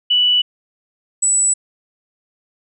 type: tone pair in turn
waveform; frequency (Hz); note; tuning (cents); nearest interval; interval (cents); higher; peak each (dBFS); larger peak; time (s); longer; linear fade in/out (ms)
sine; 2960 / 7902; F#7 / B8; 0 / 0; octave + perfect fourth; 1700; second; -11 / -12; first; 0.1-0.42 / 1.22-1.54; neither; 10
effects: none